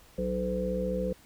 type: harmonic tone with a mistuned harmonic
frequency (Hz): 62.1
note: B1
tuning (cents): +10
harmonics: 1 / 3 / 5 / 7 / 8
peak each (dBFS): -37 / -32 / -42 / -37 / -31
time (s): 0.18-1.13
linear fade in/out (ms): 5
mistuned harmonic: 8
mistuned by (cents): +42
effects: pink hiss -57 dBFS RMS until 1.25 s

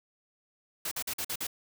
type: noise bursts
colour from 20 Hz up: white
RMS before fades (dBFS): -34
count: 6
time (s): 0.85-1.469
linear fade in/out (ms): 5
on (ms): 64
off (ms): 47
effects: none

